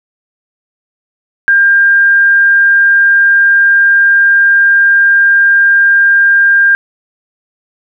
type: tone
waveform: sine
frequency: 1600 Hz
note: G6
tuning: 35 cents sharp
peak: -4 dBFS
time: 1.48-6.75 s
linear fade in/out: 0 ms
effects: none